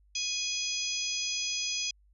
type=harmonic tone with a mistuned harmonic; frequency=830.6 Hz; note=G#5; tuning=in tune; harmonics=3 / 4 / 5 / 6 / 7 / 8; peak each=-37 / -37 / -45 / -35 / -35 / -42 dBFS; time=0.15-1.91 s; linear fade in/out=5 ms; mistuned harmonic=7; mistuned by=+58 cents; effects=added 50 Hz sine -60 dBFS peak until 2.13 s